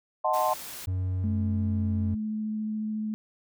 sine chord, D# diminished seventh, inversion none, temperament equal, 622.3 / 740 / 880 / 1046.5 Hz, D#5 / F#5 / A5 / C6, 0 / 0 / 0 / 0 cents, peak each -28 dBFS, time 0.24-0.54 s, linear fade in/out 10 ms
white noise, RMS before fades -40 dBFS, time 0.33-0.86 s, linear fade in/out 10 ms
triangle tone with pitch glide, 92.5 to 91.33 Hz, F#2 to F#2, 0 to -22 cents, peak -24 dBFS, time 0.87-2.15 s, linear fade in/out 10 ms, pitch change -22 cents, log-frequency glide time 1.67-1.92 s
sine tone with vibrato, 215.4 Hz, A3, 37 cents flat, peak -28 dBFS, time 1.24-3.14 s, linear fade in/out 0 ms, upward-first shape triangle, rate 14 Hz, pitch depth 10 cents each way
effects none

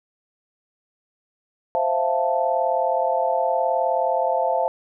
sine chord, F major seventh, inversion second, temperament equal, 523.3 / 659.3 / 698.5 / 880 Hz, C5 / E5 / F5 / A5, 0 / 0 / 0 / 0 cents, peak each -24 dBFS, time 1.75-4.68 s, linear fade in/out 0 ms, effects none

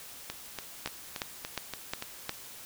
two click trains, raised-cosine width 0.2 ms, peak -14 / -18 dBFS, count 5 / 7, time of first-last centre 0.86-2.294 / 0.3-2.024 s, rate 2.79 / 3.48 Hz, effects white hiss -47 dBFS RMS until 2.65 s

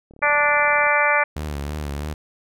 click train, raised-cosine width 2 ms, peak -32 dBFS, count 29, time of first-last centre 0.11-0.867 s, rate 37 Hz
harmonic tone, 292.9 Hz, D4, 5 cents flat, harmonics 2 / 3 / 4 / 5 / 6 / 7 / 8, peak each -23 / -23 / -23 / -23 / -23 / -23 / -23 dBFS, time 0.22-1.24 s, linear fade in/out 10 ms
sawtooth tone with vibrato, 73.42 Hz, D2, in tune, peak -22 dBFS, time 1.36-2.14 s, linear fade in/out 5 ms, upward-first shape sine, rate 3.1 Hz, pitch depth 69 cents each way
effects none

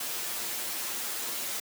white noise with comb filter, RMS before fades -34 dBFS, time 0-1.6 s, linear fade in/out 5 ms, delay 8.6 ms, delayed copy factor +0.95, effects high-pass 200 Hz 12 dB/octave

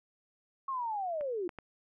sine linear sweep, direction down, 1100 to 330.9 Hz, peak -32 dBFS, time 0.68-1.48 s, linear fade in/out 5 ms
clicks, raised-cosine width 0.5 ms, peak -33 / -27 / -28 dBFS, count 3, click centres 1.21 / 1.492 / 1.587 s
effects none

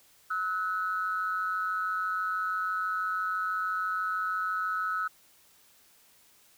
sine tone pair together, 1293.9 / 1480 Hz, E6 / F#6, -33 / 0 cents, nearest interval major second, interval 233 cents, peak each -29 / -32 dBFS, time 0.3-5.08 s, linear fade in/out 10 ms, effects tanh soft clip ceiling -20 dBFS + white hiss -61 dBFS RMS until 6.57 s

